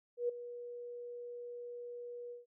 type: tone with ADSR envelope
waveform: sine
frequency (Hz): 482.4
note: B4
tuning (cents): -41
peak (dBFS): -29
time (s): 0.17-2.46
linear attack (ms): 120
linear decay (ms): 8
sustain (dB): -14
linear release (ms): 150
effects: none